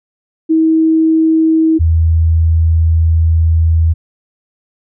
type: tone pair in turn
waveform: sine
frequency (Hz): 320.5 / 81.53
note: E4 / E2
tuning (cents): -49 / -19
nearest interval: 2 octaves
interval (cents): 2370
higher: first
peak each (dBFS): -7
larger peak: neither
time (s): 0.49-1.79 / 1.79-3.94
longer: second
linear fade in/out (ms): 20
effects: none